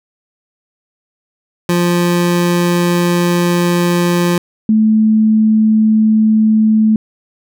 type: tone pair in turn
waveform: 25% pulse / sine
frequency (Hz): 174.61 / 217.7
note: F3 / A3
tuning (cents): 0 / -18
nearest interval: major third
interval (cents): 382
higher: second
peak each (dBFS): -7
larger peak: neither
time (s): 1.69-4.38 / 4.69-6.96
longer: first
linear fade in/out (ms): 2
effects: none